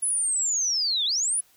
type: linear two-way sweep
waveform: sine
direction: down then up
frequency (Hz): 10370 to 3322 to 10370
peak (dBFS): -22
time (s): 0.02-1.41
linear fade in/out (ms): 10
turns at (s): 1.05
effects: white hiss -60 dBFS RMS until 1.56 s